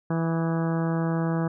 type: harmonic tone with a mistuned harmonic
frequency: 164.81 Hz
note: E3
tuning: in tune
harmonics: 1 / 2 / 3 / 4 / 5 / 6 / 7 / 8 / 9 / 10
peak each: -24 / -30 / -34 / -36 / -38 / -40 / -41 / -42 / -43 / -44 dBFS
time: 0.1-1.48 s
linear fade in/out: 5 ms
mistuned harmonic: 8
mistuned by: -53 cents
effects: none